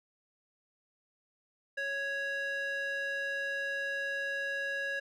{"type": "tone with band-pass filter", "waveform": "square", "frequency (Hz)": 554.4, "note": "C#5", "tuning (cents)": 0, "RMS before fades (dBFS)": -35, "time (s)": [1.77, 5], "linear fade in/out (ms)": 10, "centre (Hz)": 1800, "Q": 2.4, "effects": []}